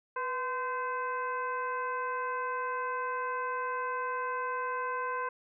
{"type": "harmonic tone with a mistuned harmonic", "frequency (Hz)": 514, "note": "C5", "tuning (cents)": -31, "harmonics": [1, 2, 3, 4, 5], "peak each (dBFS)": [-38, -33, -38, -48, -49], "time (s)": [0.16, 5.29], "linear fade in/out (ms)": 5, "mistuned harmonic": 1, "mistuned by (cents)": -71, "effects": []}